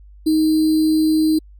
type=tone with sample-and-hold; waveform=sine; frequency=313.2 Hz; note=D#4; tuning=11 cents sharp; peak=-12 dBFS; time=0.26-1.39 s; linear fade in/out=10 ms; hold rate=4410 Hz; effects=added 50 Hz sine -40 dBFS peak until 1.59 s + MP3 96 kbps